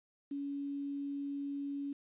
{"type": "tone with quantisation", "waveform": "sine", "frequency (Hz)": 281.8, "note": "C#4", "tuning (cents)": 29, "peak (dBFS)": -36, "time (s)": [0.31, 1.93], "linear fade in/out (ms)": 5, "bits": 10, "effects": ["resampled to 8000 Hz"]}